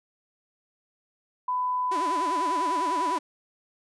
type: tone with pitch glide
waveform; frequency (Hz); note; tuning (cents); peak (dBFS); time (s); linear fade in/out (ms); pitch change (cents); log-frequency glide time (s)
sine; 1000 to 990.2; B5 to B5; +21 to +4; -24; 1.48-3.18; 5; -17; 2.09-3.06
type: tone with vibrato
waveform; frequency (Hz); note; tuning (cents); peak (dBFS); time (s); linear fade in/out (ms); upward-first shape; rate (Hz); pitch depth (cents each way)
sawtooth; 333.3; E4; +19; -27; 1.91-3.19; 10; sine; 10; 250
effects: resampled to 24000 Hz